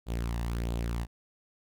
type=tone with flanger; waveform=sawtooth; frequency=58.1 Hz; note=A#1; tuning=5 cents flat; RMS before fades=-32 dBFS; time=0.06-1.07 s; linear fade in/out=50 ms; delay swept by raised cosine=0.26 to 1.1 ms; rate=1.5 Hz; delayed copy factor=+0.5; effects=none